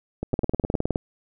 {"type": "two click trains", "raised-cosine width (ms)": 2, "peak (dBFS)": [-9, -14], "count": [13, 6], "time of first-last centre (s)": [[0.34, 0.959], [0.23, 0.741]], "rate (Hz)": [19.4, 9.78], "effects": []}